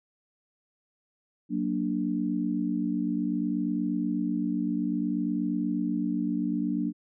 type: chord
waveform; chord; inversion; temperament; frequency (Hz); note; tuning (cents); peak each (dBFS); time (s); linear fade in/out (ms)
sine; Gb augmented; none; equal; 185 / 233.1 / 293.7; Gb3 / Bb3 / D4; 0 / 0 / 0; -31 / -30 / -29; 1.49-6.93; 50
effects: none